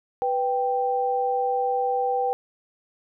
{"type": "tone pair together", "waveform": "sine", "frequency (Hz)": [493.9, 784], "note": ["B4", "G5"], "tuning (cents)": [0, 0], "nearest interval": "minor sixth", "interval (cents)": 800, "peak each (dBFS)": [-25, -23], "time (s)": [0.22, 2.33], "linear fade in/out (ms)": 0, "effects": []}